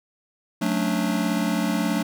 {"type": "chord", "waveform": "square", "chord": "D major seventh", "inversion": "first", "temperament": "just", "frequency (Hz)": [183.54, 220.2, 275.3, 293.7], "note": ["F#3", "A3", "C#4", "D4"], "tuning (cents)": [-14, 2, -12, 0], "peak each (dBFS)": [-27, -26, -32, -28], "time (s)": [0.61, 2.03], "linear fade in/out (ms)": 10, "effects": []}